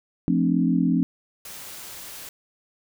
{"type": "chord", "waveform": "sine", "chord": "D minor seventh", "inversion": "first", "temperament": "equal with one note detuned", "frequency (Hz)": [174.61, 220, 261.6, 299.3], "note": ["F3", "A3", "C4", "D4"], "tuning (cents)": [0, 0, 0, 33], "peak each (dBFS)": [-22, -26, -22, -26], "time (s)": [0.28, 1.03], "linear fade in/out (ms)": 0}
{"type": "noise", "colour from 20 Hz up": "white", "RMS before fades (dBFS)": -39, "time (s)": [1.45, 2.29], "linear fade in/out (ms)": 2}
{"effects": []}